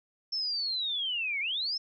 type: linear two-way sweep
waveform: sine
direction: down then up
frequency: 5370 to 2122 to 5370 Hz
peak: -29 dBFS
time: 0.32-1.78 s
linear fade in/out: 10 ms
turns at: 1.4 s
effects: none